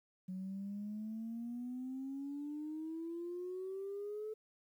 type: exponential sweep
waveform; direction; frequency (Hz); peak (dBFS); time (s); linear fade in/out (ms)
sine; up; 183.7 to 436.4; -39; 0.28-4.34; 10
effects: tanh soft clip ceiling -36 dBFS + 12-bit